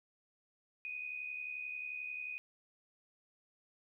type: tone with amplitude modulation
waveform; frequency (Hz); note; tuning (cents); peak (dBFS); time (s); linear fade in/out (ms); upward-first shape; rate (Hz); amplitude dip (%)
sine; 2489; D#7; 0; -37; 0.85-2.38; 0; sine; 71.3; 60
effects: 13-bit